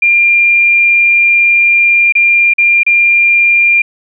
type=tone with dropouts; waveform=sine; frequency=2394 Hz; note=D7; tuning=33 cents sharp; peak=-5 dBFS; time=0.02-3.82 s; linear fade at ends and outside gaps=5 ms; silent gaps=2.124-2.152 / 2.537-2.582 / 2.833-2.864 s; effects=none